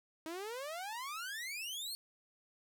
sawtooth exponential sweep, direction up, 311.1 to 4435 Hz, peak -37 dBFS, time 0.26-1.95 s, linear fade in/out 0 ms, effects none

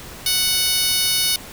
10% pulse tone with high-pass filter, 740 Hz, F#5, in tune, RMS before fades -19 dBFS, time 0.26-1.36 s, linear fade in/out 2 ms, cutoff 4500 Hz, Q 0.81, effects pink hiss -37 dBFS RMS until 1.52 s

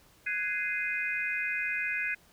sine chord, Ab dominant seventh, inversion third, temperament just, 1495.1 / 1661.2 / 2077 / 2492 Hz, Gb6 / Ab6 / C7 / Eb7, +18 / 0 / -13 / +2 cents, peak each -38 / -35 / -34 / -33 dBFS, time 0.26-2.15 s, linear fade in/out 10 ms, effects pink hiss -61 dBFS RMS until 2.32 s

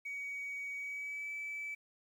sine tone with pitch glide, 2257 to 2306 Hz, C#7 to D7, +31 to -32 cents, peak -37 dBFS, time 0.05-1.75 s, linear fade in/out 10 ms, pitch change +37 cents, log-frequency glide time 0.76-1.3 s, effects tanh soft clip ceiling -36 dBFS + 11-bit

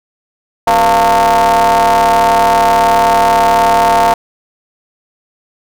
45% pulse ring-modulated tone, 103.83 Hz, G#2, in tune, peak -4 dBFS, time 0.67-4.14 s, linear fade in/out 5 ms, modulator 798 Hz, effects none

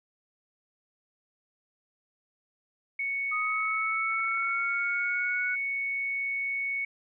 sine tone, 2219 Hz, C#7, 1 cent sharp, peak -28 dBFS, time 2.99-6.85 s, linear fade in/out 5 ms
sine linear sweep, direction up, 1244.5 to 1480 Hz, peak -30 dBFS, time 3.31-5.56 s, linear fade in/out 20 ms
effects none

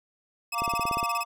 sawtooth tone bursts, 2576 Hz, E7, 41 cents flat, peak -27 dBFS, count 13, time 0.52-1.235 s, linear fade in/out 5 ms, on 31 ms, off 26 ms
triangle chord, Bb major, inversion second, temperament just, 699.2 / 932.3 / 1165.4 Hz, F5 / Bb5 / D6, +2 / 0 / -14 cents, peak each -32 / -31 / -26 dBFS, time 0.52-1.25 s, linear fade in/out 50 ms
click train, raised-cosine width 2 ms, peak -21 dBFS, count 8, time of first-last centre 0.62-1.029 s, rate 17.1 Hz
effects none

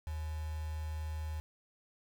sine tone with quantisation, 77.78 Hz, D#2, in tune, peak -36 dBFS, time 0.07-1.4 s, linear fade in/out 0 ms, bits 8, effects none

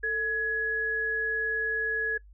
sine tone pair together, 445.2 / 1681 Hz, A4 / G#6, +20 / +20 cents, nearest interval octave + major seventh, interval 2300 cents, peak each -34 / -26 dBFS, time 0.03-2.18 s, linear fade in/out 10 ms, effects noise-tail reverb RT60 0.1 s tail -22 dB re dry + added 50 Hz sine -49 dBFS peak until 2.33 s

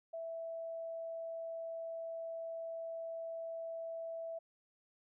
sine tone, 659.3 Hz, E5, in tune, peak -40 dBFS, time 0.13-4.39 s, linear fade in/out 10 ms, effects none

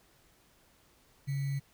sine tone with sample-and-hold, 138.59 Hz, C#3, in tune, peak -30 dBFS, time 1.27-1.6 s, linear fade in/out 20 ms, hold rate 2100 Hz, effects pink hiss -65 dBFS RMS until 1.73 s

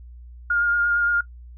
sine tone with vibrato, 1416 Hz, F6, 23 cents sharp, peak -17 dBFS, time 0.5-1.21 s, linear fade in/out 5 ms, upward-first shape sine, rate 8.7 Hz, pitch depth 15 cents each way, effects noise-tail reverb RT60 0.1 s tail -19 dB re dry + added 60 Hz sine -39 dBFS peak until 1.57 s

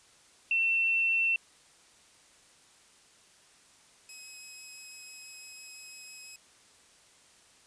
sine / 10% pulse tone pair in turn, 2696 / 2549 Hz, E7 / D#7, +38 / +41 cents, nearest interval minor second, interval 97 cents, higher first, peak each -24 / -36 dBFS, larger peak first, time 0.51-1.36 / 4.09-6.36 s, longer second, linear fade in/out 2 ms, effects white hiss -60 dBFS RMS until 7.66 s + resampled to 22050 Hz

